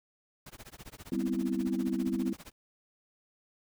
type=noise with tremolo; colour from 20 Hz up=pink; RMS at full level=-46 dBFS; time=0.46-2.52 s; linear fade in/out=5 ms; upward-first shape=sine; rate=15 Hz; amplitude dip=100%
type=chord; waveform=sine; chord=C major seventh; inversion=second; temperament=equal; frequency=196 / 246.9 / 261.6 / 329.6 Hz; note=G3 / B3 / C4 / E4; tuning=0 / 0 / 0 / 0 cents; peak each=-34 dBFS; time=1.12-2.33 s; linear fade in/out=2 ms
effects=none